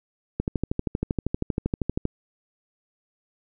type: click train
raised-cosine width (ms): 3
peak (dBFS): -11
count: 22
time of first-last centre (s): 0.4-2.054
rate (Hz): 12.7
effects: none